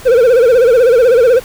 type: tone with vibrato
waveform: triangle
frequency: 486.1 Hz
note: B4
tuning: 28 cents flat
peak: -3 dBFS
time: 0.05-1.4 s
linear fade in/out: 20 ms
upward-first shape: sine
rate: 16 Hz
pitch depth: 130 cents each way
effects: pink hiss -33 dBFS RMS until 1.44 s